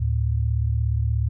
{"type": "tone pair together", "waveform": "sine", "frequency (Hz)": [74.02, 110.9], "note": ["D2", "A2"], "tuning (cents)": [14, 14], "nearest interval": "perfect fifth", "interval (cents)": 700, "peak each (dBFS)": -22, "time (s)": [0, 1.29], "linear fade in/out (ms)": 10, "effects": []}